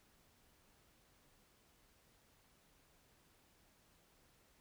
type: silence
effects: pink hiss -71 dBFS RMS until 4.6 s